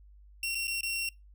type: tone with dropouts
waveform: sawtooth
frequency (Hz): 2733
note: F7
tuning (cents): -38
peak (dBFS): -27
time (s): 0.43-1.09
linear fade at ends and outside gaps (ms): 2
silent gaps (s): 0.548-0.552 / 0.672-0.678 / 0.809-0.831
effects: noise-tail reverb RT60 0.2 s tail -23 dB re dry + added 50 Hz sine -52 dBFS peak until 1.34 s